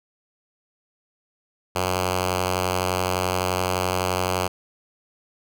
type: tone with notch filter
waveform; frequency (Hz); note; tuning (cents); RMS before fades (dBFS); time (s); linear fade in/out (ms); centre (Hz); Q
5% pulse; 91.7; F#2; -15; -24; 1.75-4.48; 10; 240; 1.2
effects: none